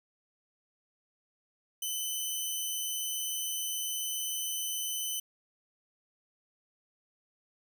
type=tone; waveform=10% pulse; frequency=3029 Hz; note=F#7; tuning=40 cents sharp; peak=-24 dBFS; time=1.82-5.2 s; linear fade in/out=5 ms; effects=none